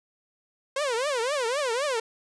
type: tone with vibrato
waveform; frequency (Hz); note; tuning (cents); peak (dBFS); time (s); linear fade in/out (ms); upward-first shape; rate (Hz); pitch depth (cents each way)
sawtooth; 520; C5; -11; -21; 0.76-2; 5; triangle; 3.9; 290
effects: resampled to 22050 Hz + 9-bit